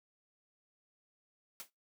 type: noise with exponential decay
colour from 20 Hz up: white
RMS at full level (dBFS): -41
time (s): 1.6-1.7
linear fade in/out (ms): 0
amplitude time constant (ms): 21
effects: noise-tail reverb RT60 0.2 s tail -22 dB re dry + high-pass 200 Hz 12 dB/octave